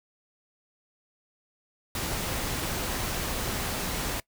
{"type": "noise", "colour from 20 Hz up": "pink", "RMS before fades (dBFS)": -31, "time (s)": [1.95, 4.2], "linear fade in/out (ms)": 2, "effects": ["noise-tail reverb RT60 0.1 s tail -21 dB re dry"]}